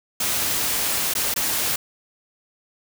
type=noise with dropouts; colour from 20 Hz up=white; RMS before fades=-23 dBFS; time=0.2-1.76 s; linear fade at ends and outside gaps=5 ms; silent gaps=1.138-1.151 / 1.341-1.361 s; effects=none